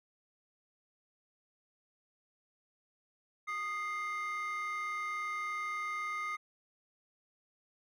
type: tone pair together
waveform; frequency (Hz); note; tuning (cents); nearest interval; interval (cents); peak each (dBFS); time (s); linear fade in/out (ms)
triangle; 1236.5 / 2100; D#6 / C7; -11 / +6; major sixth; 917; -34 / -36; 3.47-6.37; 20
effects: tanh soft clip ceiling -29 dBFS